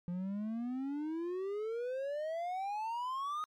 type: exponential sweep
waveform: triangle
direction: up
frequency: 172.8 to 1256 Hz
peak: -33 dBFS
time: 0.08-3.44 s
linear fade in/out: 0 ms
effects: MP3 96 kbps